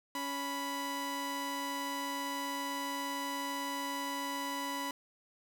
sawtooth tone pair together, 279.7 / 987.8 Hz, C#4 / B5, +16 / 0 cents, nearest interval octave + minor seventh, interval 2184 cents, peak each -36 / -33 dBFS, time 0.15-4.91 s, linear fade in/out 2 ms, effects none

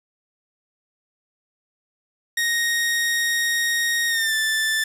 sawtooth tone with pitch glide, 1868 to 1763.2 Hz, A#6 to A6, +3 to +3 cents, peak -16 dBFS, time 2.37-4.84 s, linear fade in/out 5 ms, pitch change -100 cents, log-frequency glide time 4.08-4.34 s, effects resampled to 32000 Hz + 7-bit

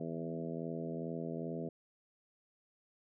harmonic tone with a mistuned harmonic, 82.41 Hz, E2, in tune, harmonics 2 / 3 / 4 / 5 / 6 / 7 / 8, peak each -42 / -43 / -46 / -45 / -47 / -50 / -48 dBFS, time 0-1.69 s, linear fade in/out 5 ms, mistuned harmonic 2, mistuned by -17 cents, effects none

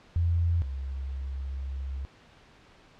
sine tone pair in turn, 84.9 / 67.39 Hz, F2 / C#2, -48 / -48 cents, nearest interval major third, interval 400 cents, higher first, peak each -22 / -31 dBFS, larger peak first, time 0.16-0.62 / 0.62-2.05 s, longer second, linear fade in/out 0 ms, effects pink hiss -56 dBFS RMS until 2.99 s + low-pass 4000 Hz 12 dB/octave

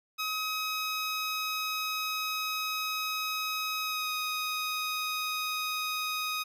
15% pulse tone with pitch glide, 1268 to 1252 Hz, D#6 to D#6, +32 to +10 cents, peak -24 dBFS, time 0.18-6.44 s, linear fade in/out 20 ms, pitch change -22 cents, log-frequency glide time 3.82-4.12 s, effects none

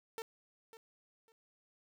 sawtooth tone with echo, 450.4 Hz, A4, 40 cents sharp, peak -36 dBFS, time 0.18-0.22 s, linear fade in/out 0 ms, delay 550 ms, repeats 2, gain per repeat -13 dB, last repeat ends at 1.32 s, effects none

